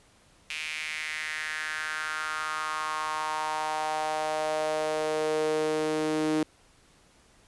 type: tone with high-pass filter sweep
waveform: sawtooth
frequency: 155 Hz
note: D#3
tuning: 6 cents flat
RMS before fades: -30 dBFS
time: 0.5-6.43 s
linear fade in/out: 2 ms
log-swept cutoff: 2500 to 330 Hz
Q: 4.1
effects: pink hiss -60 dBFS RMS until 7.47 s + resampled to 24000 Hz